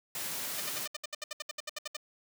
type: high-pass noise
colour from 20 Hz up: white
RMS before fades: -37 dBFS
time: 0.15-0.86 s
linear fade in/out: 2 ms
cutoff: 100 Hz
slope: 24 dB/octave
type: tone bursts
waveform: 5% pulse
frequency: 603 Hz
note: D5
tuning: 46 cents sharp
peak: -24 dBFS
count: 16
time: 0.58-1.968 s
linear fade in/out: 5 ms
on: 23 ms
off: 68 ms
effects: none